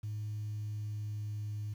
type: tone with pitch glide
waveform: sine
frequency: 106 to 105.02 Hz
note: G#2 to G#2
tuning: +36 to +20 cents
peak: -34 dBFS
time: 0.03-1.74 s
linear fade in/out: 10 ms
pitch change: -16 cents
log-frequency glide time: 0.23-1.51 s
effects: tanh soft clip ceiling -33 dBFS + 10-bit